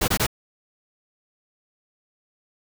pink noise bursts, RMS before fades -21 dBFS, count 3, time 0.01-0.267 s, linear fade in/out 10 ms, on 71 ms, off 22 ms, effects none

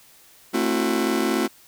40% pulse chord, F# half-diminished seventh, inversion first, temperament just, 222 / 266.4 / 333 / 370 Hz, A3 / C4 / E4 / F#4, +16 / +31 / +18 / 0 cents, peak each -25 dBFS, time 0.53-1.48 s, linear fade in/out 20 ms, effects white hiss -52 dBFS RMS until 1.67 s

